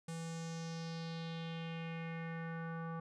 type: tone with low-pass filter sweep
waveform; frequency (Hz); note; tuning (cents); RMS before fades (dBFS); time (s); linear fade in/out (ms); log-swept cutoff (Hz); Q
square; 164.81; E3; 0; -43; 0.08-3; 5; 8700 to 1200; 3
effects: none